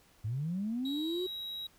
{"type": "linear sweep", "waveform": "sine", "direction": "up", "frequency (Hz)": [99.8, 376.3], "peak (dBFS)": -31, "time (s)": [0.24, 1.27], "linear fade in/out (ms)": 10}
{"type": "tone", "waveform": "triangle", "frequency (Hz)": 3843, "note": "B7", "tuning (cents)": -48, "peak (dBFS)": -36, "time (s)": [0.85, 1.67], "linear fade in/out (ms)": 5}
{"effects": ["tanh soft clip ceiling -26 dBFS", "pink hiss -64 dBFS RMS until 1.78 s"]}